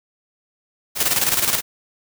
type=noise with tremolo; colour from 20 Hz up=white; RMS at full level=-17 dBFS; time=0.95-1.62 s; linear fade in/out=50 ms; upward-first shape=square; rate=19 Hz; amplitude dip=60%; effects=none